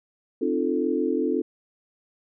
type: chord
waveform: sine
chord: F dominant seventh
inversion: second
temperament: equal with one note detuned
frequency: 261.6 / 303.3 / 349.2 / 440 Hz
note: C4 / Eb4 / F4 / A4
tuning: 0 / -44 / 0 / 0 cents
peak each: -27 dBFS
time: 0.41-1.42 s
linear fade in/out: 10 ms
effects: none